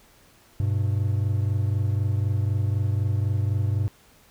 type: tone pair together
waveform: triangle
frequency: 99.2 / 123.16 Hz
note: G2 / B2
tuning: +21 / -4 cents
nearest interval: major third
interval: 375 cents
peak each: -20 / -25 dBFS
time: 0.6-3.88 s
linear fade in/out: 0 ms
effects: pink hiss -56 dBFS RMS until 4.3 s